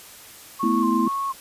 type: tone with vibrato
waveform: sine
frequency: 1077 Hz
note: C6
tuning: 50 cents sharp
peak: -23 dBFS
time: 0.59-1.33 s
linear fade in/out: 20 ms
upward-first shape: square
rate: 2.1 Hz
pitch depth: 37 cents each way
type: chord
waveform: sine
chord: A suspended second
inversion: none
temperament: equal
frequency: 220 / 246.9 / 329.6 Hz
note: A3 / B3 / E4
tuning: 0 / 0 / 0 cents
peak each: -23 dBFS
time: 0.63-1.08 s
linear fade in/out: 5 ms
effects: white hiss -44 dBFS RMS until 1.4 s + resampled to 32000 Hz